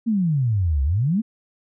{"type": "exponential two-way sweep", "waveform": "sine", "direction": "down then up", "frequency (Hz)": [237.5, 65.41, 237.5], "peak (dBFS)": -17, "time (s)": [0.06, 1.22], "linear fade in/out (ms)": 20, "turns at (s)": 0.83, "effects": []}